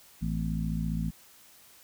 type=harmonic tone with a mistuned harmonic; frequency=55 Hz; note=A1; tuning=in tune; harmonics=1 / 2 / 3 / 4 / 5; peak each=-33 / -40 / -31 / -35 / -41 dBFS; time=0.21-1.11 s; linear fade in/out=20 ms; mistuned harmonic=5; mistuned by=-120 cents; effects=white hiss -56 dBFS RMS until 1.83 s